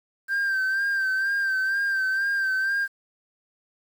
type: tone with vibrato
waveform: sine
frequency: 1572 Hz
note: G6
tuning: 4 cents sharp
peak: -19 dBFS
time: 0.28-2.88 s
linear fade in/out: 50 ms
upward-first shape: sine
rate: 2.1 Hz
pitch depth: 44 cents each way
effects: tanh soft clip ceiling -21 dBFS + 8-bit